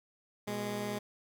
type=tone pair together; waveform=15% pulse; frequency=121.3 / 206.7 Hz; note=B2 / G#3; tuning=-31 / -8 cents; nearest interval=major sixth; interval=923 cents; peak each=-35 / -29 dBFS; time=0.47-0.99 s; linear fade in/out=10 ms; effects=none